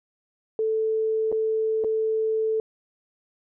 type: tone with dropouts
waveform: sine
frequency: 440 Hz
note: A4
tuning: in tune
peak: -21 dBFS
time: 0.59-2.6 s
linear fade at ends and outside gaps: 1 ms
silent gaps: 1.317-1.325 / 1.839-1.845 s
effects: none